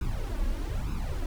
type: noise with flanger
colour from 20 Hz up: brown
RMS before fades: -30 dBFS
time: 0.01-1.26 s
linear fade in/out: 2 ms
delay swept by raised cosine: 0.77 to 3.67 ms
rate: 1.1 Hz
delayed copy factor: +0.8
effects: none